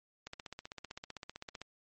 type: click train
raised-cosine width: 0.2 ms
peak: -26 dBFS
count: 22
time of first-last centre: 0.27-1.616 s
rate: 15.6 Hz
effects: MP3 32 kbps